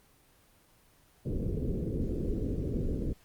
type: low-pass noise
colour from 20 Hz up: pink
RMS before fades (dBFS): -32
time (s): 1.25-3.13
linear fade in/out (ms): 10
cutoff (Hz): 480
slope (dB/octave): 48
effects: pink hiss -63 dBFS RMS until 3.24 s + Opus 24 kbps